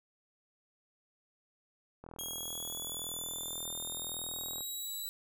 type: click train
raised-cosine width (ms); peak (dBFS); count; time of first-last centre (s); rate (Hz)
1; -34; 106; 2.04-4.607; 40.9
type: exponential sweep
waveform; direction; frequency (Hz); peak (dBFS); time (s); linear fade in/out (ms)
10% pulse; up; 3267 to 3951; -31; 2.19-5.09; 0
effects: none